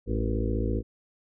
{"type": "harmonic tone with a mistuned harmonic", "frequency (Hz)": 55, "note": "A1", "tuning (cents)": 0, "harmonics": [1, 2, 4, 5, 6, 7, 8, 9], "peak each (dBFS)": [-28, -31, -34, -35, -36, -36, -37, -38], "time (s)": [0.06, 0.83], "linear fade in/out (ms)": 50, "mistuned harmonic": 8, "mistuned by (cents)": 58, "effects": []}